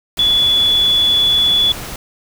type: tone in noise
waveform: sine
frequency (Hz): 3427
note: A7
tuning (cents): -46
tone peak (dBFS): -10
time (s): 0.19-1.72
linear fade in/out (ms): 2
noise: pink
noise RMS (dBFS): -28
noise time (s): 0.17-1.96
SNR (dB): +15
effects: none